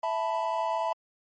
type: chord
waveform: triangle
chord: E suspended fourth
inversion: none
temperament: just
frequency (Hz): 659.3 / 879 / 988.9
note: E5 / A5 / B5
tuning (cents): 0 / -2 / +2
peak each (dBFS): -29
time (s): 0.03-0.93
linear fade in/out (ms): 5
effects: MP3 32 kbps